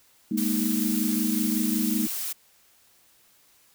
sine chord, Ab suspended second, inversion none, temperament equal, 207.7 / 233.1 / 311.1 Hz, Ab3 / Bb3 / Eb4, 0 / 0 / 0 cents, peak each -27 / -27 / -29 dBFS, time 0.31-2.07 s, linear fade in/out 5 ms
blue noise, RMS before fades -31 dBFS, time 0.37-2.33 s, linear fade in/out 10 ms
effects white hiss -60 dBFS RMS until 3.74 s

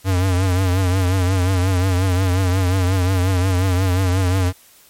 square tone with vibrato, 92.5 Hz, F#2, in tune, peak -15 dBFS, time 0.04-4.53 s, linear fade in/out 50 ms, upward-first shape triangle, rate 5.6 Hz, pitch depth 88 cents each way, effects white hiss -49 dBFS RMS until 4.89 s + MP3 64 kbps

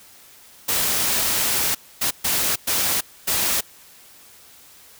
white noise bursts at uneven times, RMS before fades -21 dBFS, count 5, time 0.68-1.75 / 2.01-2.11 / 2.24-2.56 / 2.67-3.01 / 3.27-3.61 s, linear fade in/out 10 ms, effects white hiss -48 dBFS RMS until 4.99 s

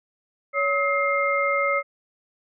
sine tone cluster, 562 / 1278 / 2112 Hz, C#5 / D#6 / C7, +24 / +46 / +16 cents, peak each -24 dBFS, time 0.53-1.83 s, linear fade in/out 50 ms, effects none

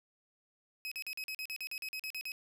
30% pulse tone bursts, 2549 Hz, D#7, 41 cents sharp, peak -35 dBFS, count 14, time 0.85-2.319 s, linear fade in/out 0 ms, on 65 ms, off 43 ms, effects none

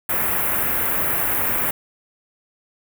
white band-stop noise, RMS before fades -21 dBFS, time 0.09-1.71 s, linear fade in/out 5 ms, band 2200 to 12000 Hz, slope 24 dB/octave, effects none

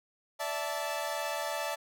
sawtooth chord, D suspended second, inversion none, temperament equal with one note detuned, 581.9 / 659.3 / 880 Hz, D5 / E5 / A5, -16 / 0 / 0 cents, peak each -33 dBFS, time 0.39-1.76 s, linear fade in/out 20 ms, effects none

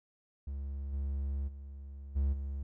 triangle tone with level steps, 69.3 Hz, C#2, in tune, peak -34 / -30 / -41 / -25 / -33 dBFS, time 0.47-2.63 s, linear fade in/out 5 ms, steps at 0.92 / 1.47 / 2.15 / 2.32 s, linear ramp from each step 20 ms, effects none

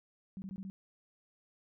sine tone bursts, 191.8 Hz, G3, 37 cents flat, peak -40 dBFS, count 5, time 0.37-0.7 s, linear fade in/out 0 ms, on 50 ms, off 20 ms, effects none

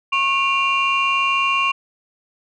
sine tone cluster, 1092 / 2390 / 2776 Hz, C#6 / D7 / F7, -26 / +30 / -11 cents, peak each -18 / -22 / -19 dBFS, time 0.12-1.72 s, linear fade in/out 10 ms, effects tanh soft clip ceiling -9 dBFS

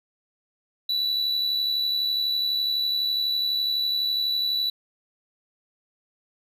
triangle tone with amplitude modulation, 3951 Hz, B7, in tune, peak -19 dBFS, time 0.89-4.7 s, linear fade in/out 5 ms, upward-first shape sine, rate 72 Hz, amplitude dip 40%, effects none

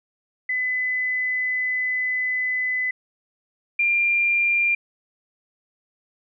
sine tone pair in turn, 2010 / 2390 Hz, B6 / D7, +30 / +30 cents, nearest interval minor third, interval 300 cents, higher second, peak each -21 / -17 dBFS, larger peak second, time 0.49-2.91 / 3.79-4.75 s, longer first, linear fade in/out 5 ms, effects none

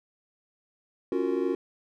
triangle chord, Gb major seventh, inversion second, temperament just, 277.5 / 346.9 / 370 / 462.5 Hz, Db4 / F4 / Gb4 / Bb4, +2 / -12 / 0 / -14 cents, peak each -29 / -28 / -27 / -30 dBFS, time 1.12-1.55 s, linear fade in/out 2 ms, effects none

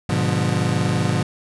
35% pulse chord, G# diminished seventh, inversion none, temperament just, 103.83 / 124.59 / 149.51 / 179.41 Hz, G#2 / B2 / D3 / F3, 0 / +16 / +31 / +47 cents, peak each -22 dBFS, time 0.09-1.23 s, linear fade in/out 5 ms, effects resampled to 24000 Hz

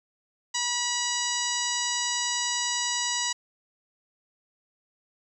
harmonic tone, 970 Hz, B5, 31 cents flat, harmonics 1 / 2 / 3 / 4 / 5 / 6 / 7 / 8, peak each -34 / -34 / -34 / -34 / -34 / -34 / -34 / -34 dBFS, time 0.54-3.33 s, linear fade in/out 10 ms, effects 10-bit

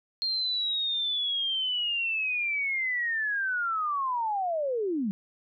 sine linear sweep, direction down, 4228 to 185 Hz, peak -26 dBFS, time 0.22-5.11 s, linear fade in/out 0 ms, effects none

